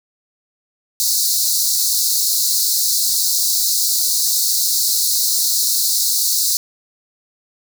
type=high-pass noise; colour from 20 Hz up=pink; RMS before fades=-17 dBFS; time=1-6.57 s; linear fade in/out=0 ms; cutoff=4000 Hz; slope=96 dB/octave; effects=none